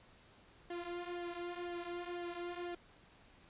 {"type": "tone with flanger", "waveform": "sawtooth", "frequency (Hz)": 349.2, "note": "F4", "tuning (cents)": 0, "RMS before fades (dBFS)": -43, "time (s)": [0.7, 2.75], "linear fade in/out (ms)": 5, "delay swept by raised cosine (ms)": [0.8, 4.1], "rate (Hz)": 2, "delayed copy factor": -0.7, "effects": ["pink hiss -63 dBFS RMS until 3.49 s", "resampled to 8000 Hz"]}